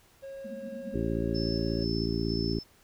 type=tone with pitch glide; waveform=triangle; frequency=544 to 553.8 Hz; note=C#5 to C#5; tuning=-33 to -2 cents; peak=-37 dBFS; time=0.22-1.85 s; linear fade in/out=20 ms; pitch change=+31 cents; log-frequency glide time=1.06-1.6 s
type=band-pass noise; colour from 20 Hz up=white; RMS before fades=-42 dBFS; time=0.44-1.02 s; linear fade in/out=10 ms; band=200 to 240 Hz; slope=96 dB/octave
type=harmonic tone; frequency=56.5 Hz; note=A1; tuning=47 cents sharp; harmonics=1 / 2 / 3 / 4 / 5 / 6 / 7; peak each=-35 / -35 / -35 / -35 / -35 / -35 / -35 dBFS; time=0.94-2.59 s; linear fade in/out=5 ms
type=tone with tremolo; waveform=sine; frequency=5274 Hz; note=E8; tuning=in tune; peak=-36 dBFS; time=1.34-2.64 s; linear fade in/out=20 ms; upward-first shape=square; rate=2.1 Hz; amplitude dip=45%
effects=pink hiss -61 dBFS RMS until 2.83 s